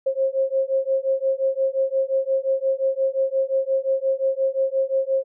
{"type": "beating tone pair", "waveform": "sine", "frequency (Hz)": [532, 537.7], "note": ["C5", "C5"], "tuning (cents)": [29, 47], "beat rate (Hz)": 5.7, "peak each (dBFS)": -22, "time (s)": [0.06, 5.24], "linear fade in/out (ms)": 10, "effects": []}